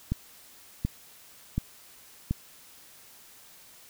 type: click train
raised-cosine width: 5 ms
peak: -14 dBFS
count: 4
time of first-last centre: 0.12-2.31 s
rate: 1.37 Hz
effects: white hiss -53 dBFS RMS until 3.89 s